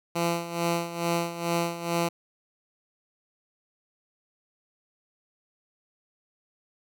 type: tone with tremolo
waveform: 10% pulse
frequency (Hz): 170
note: F3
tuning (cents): -46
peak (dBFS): -15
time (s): 0.15-2.09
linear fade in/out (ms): 10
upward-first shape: sine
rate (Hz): 2.3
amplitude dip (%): 75
effects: none